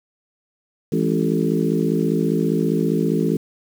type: harmonic tone with a mistuned harmonic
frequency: 55 Hz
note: A1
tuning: in tune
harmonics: 3 / 4 / 5 / 6 / 7 / 8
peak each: -22 / -23 / -24 / -25 / -25 / -26 dBFS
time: 0.92-3.37 s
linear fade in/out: 5 ms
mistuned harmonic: 4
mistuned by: -81 cents
effects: 7-bit